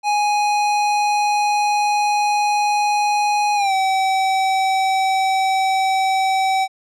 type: tone with pitch glide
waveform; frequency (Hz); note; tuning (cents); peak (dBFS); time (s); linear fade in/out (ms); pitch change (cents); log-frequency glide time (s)
square; 830.6 to 766.1; G#5 to G5; 0 to -40; -16; 0.03-6.68; 50; -140; 3.55-3.73
effects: low-pass 7000 Hz 12 dB/octave